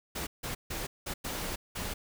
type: noise bursts at uneven times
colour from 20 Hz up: pink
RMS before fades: -36 dBFS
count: 6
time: 0.15-0.27 / 0.43-0.55 / 0.7-0.87 / 1.06-1.14 / 1.24-1.56 / 1.75-1.94 s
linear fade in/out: 10 ms
effects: none